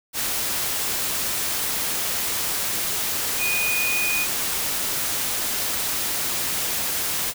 sine tone in noise, 2470 Hz, D#7, 13 cents flat, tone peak -22 dBFS, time 3.38-4.27 s, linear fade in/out 50 ms, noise white, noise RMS -25 dBFS, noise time 0.13-7.34 s, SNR 0 dB, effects none

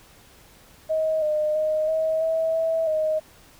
sine tone with pitch steps, 632 / 609 / 620 / 637 / 647 / 651 / 624 Hz, D#5 / D#5 / D#5 / D#5 / E5 / E5 / D#5, +27 / -37 / -6 / +41 / -32 / -22 / +5 cents, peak -20 dBFS, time 0.89-3.2 s, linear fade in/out 20 ms, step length 330 ms, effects pink hiss -52 dBFS RMS until 3.59 s

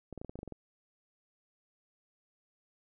clicks, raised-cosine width 2 ms, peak -29 dBFS, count 10, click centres 0.127 / 0.177 / 0.215 / 0.247 / 0.295 / 0.356 / 0.39 / 0.431 / 0.477 / 0.523 s, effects none

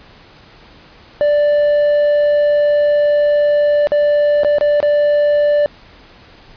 triangle tone with dropouts, 587.3 Hz, D5, in tune, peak -8 dBFS, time 1.21-5.66 s, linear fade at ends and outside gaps 0 ms, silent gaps 3.871-3.919 / 4.434-4.447 / 4.584-4.61 / 4.803-4.828 s, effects pink hiss -43 dBFS RMS until 6.56 s + resampled to 11025 Hz

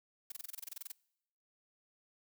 blue noise bursts, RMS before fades -43 dBFS, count 14, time 0.3-0.918 s, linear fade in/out 5 ms, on 20 ms, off 26 ms, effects noise-tail reverb RT60 0.8 s tail -24 dB re dry

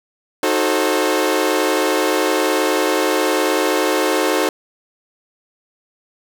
sawtooth chord, D# diminished seventh, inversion none, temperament equal with one note detuned, 311.1 / 370 / 440 / 531.8 Hz, D#4 / F#4 / A4 / C5, 0 / 0 / 0 / +28 cents, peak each -17 dBFS, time 0.43-4.49 s, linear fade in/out 2 ms, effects none

